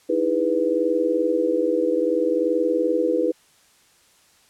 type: chord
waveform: sine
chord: E major seventh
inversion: third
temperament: just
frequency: 309 / 329.6 / 412 / 494.4 Hz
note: D#4 / E4 / G#4 / B4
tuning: -12 / 0 / -14 / +2 cents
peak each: -26 / -24 / -26 / -21 dBFS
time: 0.09-3.32 s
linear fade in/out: 10 ms
effects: white hiss -57 dBFS RMS until 4.49 s + low-pass 10000 Hz 12 dB/octave